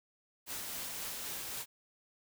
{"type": "noise with tremolo", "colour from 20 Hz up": "white", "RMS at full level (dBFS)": -40, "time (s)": [0.46, 1.66], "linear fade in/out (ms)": 50, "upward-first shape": "triangle", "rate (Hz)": 3.8, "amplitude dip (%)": 25, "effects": []}